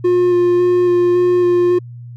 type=tone with vibrato; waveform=triangle; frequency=355.2 Hz; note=F4; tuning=29 cents sharp; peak=-8 dBFS; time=0.04-1.79 s; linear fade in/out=10 ms; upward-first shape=square; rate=1.8 Hz; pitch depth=10 cents each way; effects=added 120 Hz sine -30 dBFS peak until 2.16 s